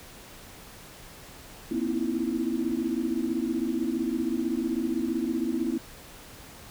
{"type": "tone cluster", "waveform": "sine", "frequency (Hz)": [236.7, 262.8, 319.4, 335], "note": ["A#3", "C4", "D#4", "E4"], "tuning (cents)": [27, 8, 45, 28], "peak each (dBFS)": -31, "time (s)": [1.71, 5.78], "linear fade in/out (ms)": 5, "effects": ["pink hiss -47 dBFS RMS until 6.7 s"]}